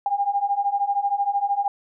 sine beating tone pair, 797 / 810 Hz, G5 / G#5, +28 / -43 cents, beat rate 13 Hz, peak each -24 / -22 dBFS, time 0.06-1.68 s, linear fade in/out 2 ms, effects none

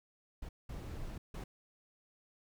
brown noise bursts at uneven times, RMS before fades -43 dBFS, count 3, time 0.42-0.49 / 0.69-1.18 / 1.34-1.44 s, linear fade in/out 5 ms, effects none

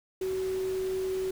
sine tone in noise, 376.8 Hz, F#4, 32 cents sharp, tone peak -28 dBFS, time 0.21-1.31 s, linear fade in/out 5 ms, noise pink, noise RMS -45 dBFS, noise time 0.21-1.31 s, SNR +14 dB, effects none

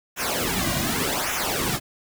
pink noise with flanger, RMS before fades -25 dBFS, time 0.16-1.8 s, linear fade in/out 50 ms, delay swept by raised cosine 0.22 to 2.32 ms, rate 0.86 Hz, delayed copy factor -0.8, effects none

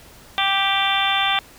harmonic tone, 392 Hz, G4, in tune, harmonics 2 / 3 / 4 / 5 / 6 / 7 / 8 / 9, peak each -23 / -25 / -27 / -28 / -26 / -28 / -26 / -23 dBFS, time 0.38-1.39 s, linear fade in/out 0 ms, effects pink hiss -46 dBFS RMS until 1.58 s

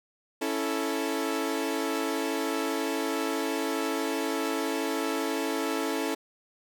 sawtooth chord, A major, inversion first, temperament equal, 277.2 / 329.6 / 440 Hz, C#4 / E4 / A4, 0 / 0 / 0 cents, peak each -28 dBFS, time 0.41-6.15 s, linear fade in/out 10 ms, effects none

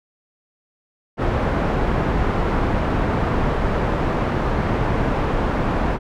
pink low-pass noise, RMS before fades -20 dBFS, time 1.17-5.99 s, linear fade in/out 50 ms, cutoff 1300 Hz, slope 12 dB/octave, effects none

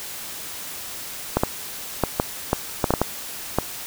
clicks, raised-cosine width 1 ms, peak -3 dBFS, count 10, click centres 1.37 / 1.435 / 2.037 / 2.199 / 2.531 / 2.842 / 2.906 / 2.938 / 3.016 / 3.586 s, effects white hiss -34 dBFS RMS until 3.86 s

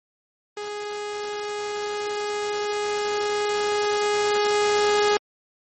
sawtooth tone with level ramp, 415.3 Hz, G#4, in tune, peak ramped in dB -26 to -13 dBFS, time 0.57-5.17 s, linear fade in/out 2 ms, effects MP3 32 kbps

